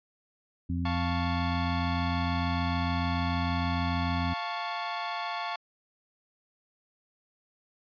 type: harmonic tone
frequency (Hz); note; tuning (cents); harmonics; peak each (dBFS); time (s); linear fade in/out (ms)
86.7; F2; -12; 1 / 2 / 3; -30 / -34 / -33; 0.69-4.34; 10
type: chord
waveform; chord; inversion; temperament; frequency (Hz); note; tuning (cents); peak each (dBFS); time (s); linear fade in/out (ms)
sawtooth; F augmented; none; equal; 698.5 / 880 / 1108.7; F5 / A5 / C#6; 0 / 0 / 0; -32; 0.85-5.56; 5
effects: resampled to 11025 Hz